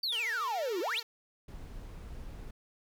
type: exponential two-way sweep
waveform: triangle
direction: down then up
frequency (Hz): 4699 to 329.6 to 4699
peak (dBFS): -29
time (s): 0.03-1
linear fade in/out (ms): 5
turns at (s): 0.8
type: tone with vibrato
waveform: 5% pulse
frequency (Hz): 458.3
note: A#4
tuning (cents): -29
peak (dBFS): -31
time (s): 0.12-1.03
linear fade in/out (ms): 5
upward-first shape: sine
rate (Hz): 14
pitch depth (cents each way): 78
type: noise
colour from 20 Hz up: brown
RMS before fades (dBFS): -44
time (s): 1.48-2.51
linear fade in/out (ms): 5
effects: none